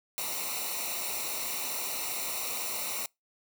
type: noise with comb filter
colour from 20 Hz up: white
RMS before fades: -34 dBFS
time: 0.18-3.06 s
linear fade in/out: 0 ms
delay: 0.61 ms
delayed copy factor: -0.8
effects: noise-tail reverb RT60 0.2 s tail -26 dB re dry